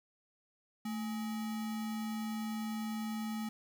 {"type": "tone with sample-and-hold", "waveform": "sine", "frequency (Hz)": 220, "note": "A3", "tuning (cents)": 0, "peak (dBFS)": -35, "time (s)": [0.85, 3.49], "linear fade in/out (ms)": 5, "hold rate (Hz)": 1050, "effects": []}